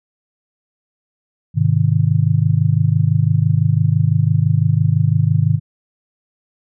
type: chord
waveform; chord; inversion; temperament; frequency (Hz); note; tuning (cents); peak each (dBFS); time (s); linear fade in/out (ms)
sine; Ab major; none; just; 103.83 / 129.78 / 155.74; Ab2 / C3 / Eb3; 0 / -14 / +2; -16; 1.54-5.6; 50
effects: none